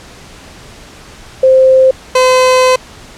sine / 30% pulse tone pair in turn, 523.3 / 511.6 Hz, C5 / C5, 0 / -39 cents, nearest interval unison, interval 39 cents, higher first, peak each -3 dBFS, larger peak neither, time 1.43-1.91 / 2.15-2.76 s, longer second, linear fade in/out 5 ms, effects pink hiss -35 dBFS RMS until 3.17 s + low-pass 8000 Hz 12 dB/octave

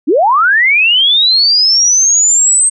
sine linear sweep, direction up, 246.9 to 8372 Hz, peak -6 dBFS, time 0.07-2.7 s, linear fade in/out 20 ms, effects none

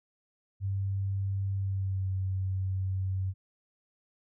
sine tone with pitch glide, 97.7 to 94.81 Hz, G2 to F#2, -5 to +43 cents, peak -28 dBFS, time 0.6-3.34 s, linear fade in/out 50 ms, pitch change -52 cents, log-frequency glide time 1.56-2.1 s, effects none

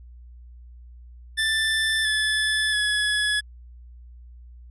25% pulse tone with pitch steps, 1768 / 1730.6 / 1694 Hz, A6 / A6 / G#6, +8 / -29 / +34 cents, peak -17 dBFS, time 1.37-3.41 s, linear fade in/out 20 ms, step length 680 ms, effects added 60 Hz sine -42 dBFS peak until 4.7 s + resampled to 24000 Hz

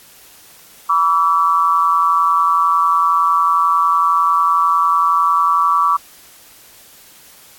sine tone with amplitude modulation, 1150 Hz, D6, 37 cents flat, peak -7 dBFS, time 0.89-5.97 s, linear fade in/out 10 ms, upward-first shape sine, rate 171 Hz, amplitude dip 85%, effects white hiss -44 dBFS RMS until 7.58 s + AAC 64 kbps

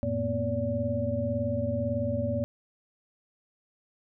sine tone cluster, 90.9 / 112.6 / 233.2 / 251.2 / 574 Hz, F#2 / A2 / A#3 / B3 / D5, -30 / +40 / +1 / +30 / -40 cents, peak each -35 / -32 / -34 / -35 / -30 dBFS, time 0.03-2.44 s, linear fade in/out 0 ms, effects none

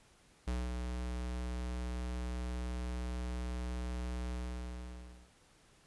square tone with ADSR envelope, 61.3 Hz, B1, 12 cents flat, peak -33 dBFS, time 0.47-5.31 s, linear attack 9 ms, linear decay 210 ms, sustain -4 dB, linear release 1000 ms, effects pink hiss -65 dBFS RMS until 5.86 s + resampled to 24000 Hz

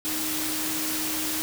sine tone in noise, 311.1 Hz, D#4, in tune, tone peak -33 dBFS, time 0.05-1.42 s, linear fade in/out 0 ms, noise white, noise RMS -29 dBFS, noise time 0.05-1.42 s, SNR -7 dB, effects none

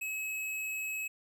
square tone, 2569 Hz, E7, 45 cents flat, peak -35 dBFS, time 0.01-1.08 s, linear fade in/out 10 ms, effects none

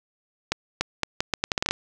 accelerating click train, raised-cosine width 0.2 ms, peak -5 dBFS, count 12, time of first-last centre 0.52-1.71 s, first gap 290 ms, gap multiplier 0.77, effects none

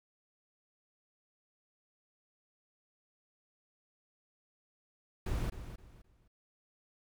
brown noise with echo, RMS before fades -34 dBFS, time 5.26-5.5 s, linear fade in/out 5 ms, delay 260 ms, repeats 3, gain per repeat -11 dB, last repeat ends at 6.28 s, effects none

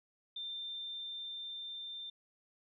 sine tone with level ramp, 3584 Hz, A7, 31 cents sharp, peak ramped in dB -39 to -42 dBFS, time 0.36-2.1 s, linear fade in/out 5 ms, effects none

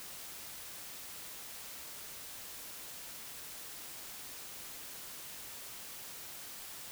silence, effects white hiss -47 dBFS RMS until 6.91 s

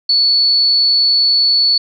sine tone, 4435 Hz, C#8, in tune, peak -9 dBFS, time 0.09-1.78 s, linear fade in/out 5 ms, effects none

